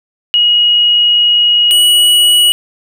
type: tone pair in turn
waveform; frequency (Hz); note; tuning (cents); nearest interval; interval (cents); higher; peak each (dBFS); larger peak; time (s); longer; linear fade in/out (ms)
sine / square; 2895 / 2924; F#7 / F#7; -38 / -21; unison; 17; second; -6; neither; 0.34-1.71 / 1.71-2.52; first; 0
effects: none